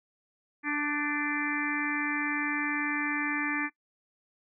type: harmonic tone with a mistuned harmonic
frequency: 293.7 Hz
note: D4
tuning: in tune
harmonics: 1 / 3 / 4 / 5 / 6 / 7 / 8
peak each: -32 / -40 / -38 / -42 / -33 / -35 / -37 dBFS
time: 0.63-3.7 s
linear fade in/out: 50 ms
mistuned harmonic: 5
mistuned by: +47 cents
effects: noise-tail reverb RT60 0.1 s tail -20 dB re dry